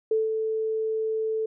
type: tone with ADSR envelope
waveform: sine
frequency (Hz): 440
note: A4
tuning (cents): 0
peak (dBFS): -19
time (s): 0.11-1.46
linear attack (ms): 4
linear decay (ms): 170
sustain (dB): -5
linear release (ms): 6
effects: none